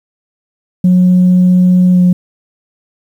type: tone with pitch glide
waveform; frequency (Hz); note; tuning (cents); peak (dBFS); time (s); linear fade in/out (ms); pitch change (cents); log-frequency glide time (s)
sine; 181.5 to 179.62; F#3 to F3; -33 to +49; -3; 0.84-2.13; 5; -18; 1.91-2.02
effects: tanh soft clip ceiling -2 dBFS + 7-bit